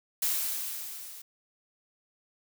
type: noise with level ramp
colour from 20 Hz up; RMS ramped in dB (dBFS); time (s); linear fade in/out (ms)
blue; -27 to -46; 0.22-1.22; 5
effects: none